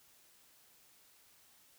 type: silence
effects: white hiss -65 dBFS RMS until 1.78 s